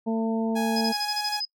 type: harmonic tone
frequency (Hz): 224.6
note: A3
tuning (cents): +36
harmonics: 1 / 2 / 3 / 4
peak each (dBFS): -24 / -30 / -34 / -36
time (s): 0.06-0.93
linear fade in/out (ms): 20
type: tone with pitch glide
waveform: sawtooth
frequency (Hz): 830.6 to 835.4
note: G#5 to G#5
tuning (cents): 0 to +10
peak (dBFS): -25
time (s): 0.55-1.41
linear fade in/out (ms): 20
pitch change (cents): +10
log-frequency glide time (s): 1.01-1.11
type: tone bursts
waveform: sine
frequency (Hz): 5030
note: D#8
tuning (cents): +18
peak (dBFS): -26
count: 9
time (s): 0.76-1.452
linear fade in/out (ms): 5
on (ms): 52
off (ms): 28
effects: noise-tail reverb RT60 0.1 s tail -23 dB re dry